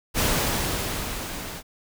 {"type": "noise with level ramp", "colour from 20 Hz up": "pink", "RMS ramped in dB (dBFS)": [-21, -36], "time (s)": [0.14, 1.63], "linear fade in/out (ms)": 50, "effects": []}